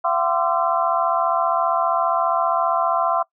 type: tone cluster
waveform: sine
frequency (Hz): 680 / 755 / 1036 / 1179 / 1341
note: F5 / F#5 / C6 / D6 / E6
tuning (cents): -46 / +35 / -17 / +6 / +29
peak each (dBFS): -22 / -25 / -22 / -26 / -26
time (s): 0.04-3.23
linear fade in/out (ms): 10
effects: noise-tail reverb RT60 0.1 s tail -22 dB re dry